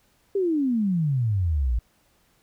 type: exponential sweep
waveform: sine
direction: down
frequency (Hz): 407.5 to 54.4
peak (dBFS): -20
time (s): 0.35-1.79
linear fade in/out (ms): 5
effects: pink hiss -64 dBFS RMS until 2.42 s